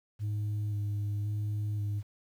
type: tone with vibrato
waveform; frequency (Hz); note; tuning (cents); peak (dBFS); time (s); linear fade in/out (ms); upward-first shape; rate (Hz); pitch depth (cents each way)
sine; 103.83; G#2; 0; -27; 0.19-2.03; 50; square; 0.94; 15
effects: tanh soft clip ceiling -29 dBFS + 10-bit